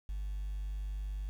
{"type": "tone", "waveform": "sine", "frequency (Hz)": 49.79, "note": "G1", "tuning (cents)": 28, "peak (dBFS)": -33, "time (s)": [0.09, 1.29], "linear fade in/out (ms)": 0, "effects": ["tanh soft clip ceiling -33 dBFS", "10-bit"]}